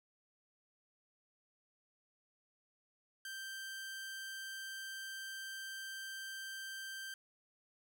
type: tone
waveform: sawtooth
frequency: 1568 Hz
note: G6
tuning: in tune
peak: -40 dBFS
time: 3.25-7.14 s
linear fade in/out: 2 ms
effects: none